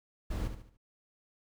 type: noise with echo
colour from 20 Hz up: brown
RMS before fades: -34 dBFS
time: 0.3-0.48 s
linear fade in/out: 10 ms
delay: 73 ms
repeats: 4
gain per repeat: -8 dB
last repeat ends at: 0.772 s
effects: none